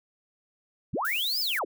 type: linear two-way sweep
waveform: sine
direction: up then down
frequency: 51.91 to 5274 to 222.5 Hz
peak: -26 dBFS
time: 0.93-1.65 s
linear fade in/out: 10 ms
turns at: 1.4 s
type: noise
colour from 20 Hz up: violet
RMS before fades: -36 dBFS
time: 1.05-1.59 s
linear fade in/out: 0 ms
effects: none